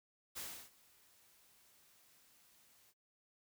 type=noise with ADSR envelope; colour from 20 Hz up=white; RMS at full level=-44 dBFS; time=0.35-2.94 s; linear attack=26 ms; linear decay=320 ms; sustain=-24 dB; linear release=45 ms; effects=noise-tail reverb RT60 0.1 s tail -22 dB re dry